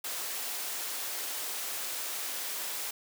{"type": "high-pass noise", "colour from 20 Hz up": "white", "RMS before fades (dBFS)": -36, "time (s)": [0.04, 2.91], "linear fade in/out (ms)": 5, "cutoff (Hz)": 370, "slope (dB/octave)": 12, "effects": []}